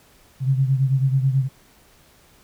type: beating tone pair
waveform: sine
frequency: 132.4 / 141.6 Hz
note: C3 / C#3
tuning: +21 / +37 cents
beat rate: 9.2 Hz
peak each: -17 / -23 dBFS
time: 0.4-1.49 s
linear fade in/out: 50 ms
effects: pink hiss -54 dBFS RMS until 2.43 s